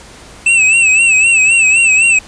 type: tone with vibrato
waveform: square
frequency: 2637 Hz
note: E7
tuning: in tune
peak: -7 dBFS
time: 0.46-2.19 s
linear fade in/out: 5 ms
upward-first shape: sine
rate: 3.9 Hz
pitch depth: 77 cents each way
effects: pink hiss -36 dBFS RMS until 2.27 s + resampled to 22050 Hz